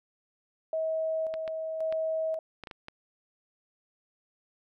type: tone with tremolo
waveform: sine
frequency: 640 Hz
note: D#5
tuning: 49 cents sharp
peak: -27 dBFS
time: 0.73-2.39 s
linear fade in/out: 2 ms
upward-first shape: square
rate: 0.93 Hz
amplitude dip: 40%
type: clicks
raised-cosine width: 0.3 ms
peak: -25 dBFS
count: 7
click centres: 1.34 / 1.478 / 1.925 / 2.637 / 2.672 / 2.712 / 2.884 s
effects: none